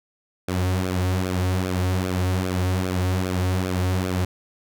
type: tone with flanger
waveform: sawtooth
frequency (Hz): 92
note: F#2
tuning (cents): -9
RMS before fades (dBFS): -23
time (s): 0.48-4.25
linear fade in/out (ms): 5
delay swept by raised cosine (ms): 1 to 5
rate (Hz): 2.5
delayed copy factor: -0.7
effects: none